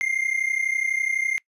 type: tone pair together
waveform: triangle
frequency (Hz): 2093 / 2125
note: C7 / C7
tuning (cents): 0 / +26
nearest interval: unison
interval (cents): 26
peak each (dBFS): -23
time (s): 0.01-1.38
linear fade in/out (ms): 0
effects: noise-tail reverb RT60 0.1 s tail -24 dB re dry + resampled to 32000 Hz